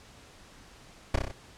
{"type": "noise with echo", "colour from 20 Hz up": "brown", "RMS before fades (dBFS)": -22, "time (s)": [1.14, 1.16], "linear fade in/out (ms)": 5, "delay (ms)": 31, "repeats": 5, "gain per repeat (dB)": -3, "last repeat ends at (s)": 1.315, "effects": ["pink hiss -53 dBFS RMS until 1.57 s", "low-pass 8000 Hz 12 dB/octave"]}